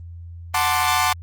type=chord; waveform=sawtooth; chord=D dominant seventh; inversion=first; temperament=equal; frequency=740 / 880 / 1046.5 / 1174.7 Hz; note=F#5 / A5 / C6 / D6; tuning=0 / 0 / 0 / 0 cents; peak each=-19 dBFS; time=0.54-1.13 s; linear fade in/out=5 ms; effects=added 85 Hz sine -34 dBFS peak until 1.22 s + Opus 32 kbps